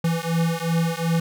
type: beating tone pair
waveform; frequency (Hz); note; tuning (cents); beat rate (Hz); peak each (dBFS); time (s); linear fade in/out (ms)
square; 164.81 / 167.51; E3 / E3; 0 / +28; 2.7; -24; 0.04-1.2; 5
effects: none